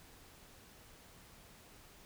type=silence; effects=pink hiss -59 dBFS RMS until 2.05 s